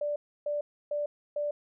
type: tone bursts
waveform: sine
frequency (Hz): 587.3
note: D5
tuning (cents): 0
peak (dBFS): -28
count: 4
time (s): 0.01-1.51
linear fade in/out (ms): 5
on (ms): 150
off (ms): 300
effects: none